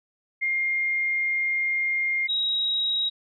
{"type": "tone pair in turn", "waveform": "sine", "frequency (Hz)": [2120, 3817], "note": ["C7", "A#7"], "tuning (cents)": [22, 40], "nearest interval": "minor seventh", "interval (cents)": 1018, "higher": "second", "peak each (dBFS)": -22, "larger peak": "neither", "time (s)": [[0.41, 2.28], [2.28, 3.1]], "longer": "first", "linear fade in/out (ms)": 20, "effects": []}